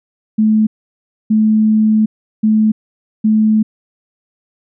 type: tone bursts at uneven times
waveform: sine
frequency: 216.6 Hz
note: A3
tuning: 27 cents flat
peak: -8 dBFS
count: 4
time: 0.38-0.67 / 1.3-2.06 / 2.43-2.72 / 3.24-3.63 s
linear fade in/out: 10 ms
effects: none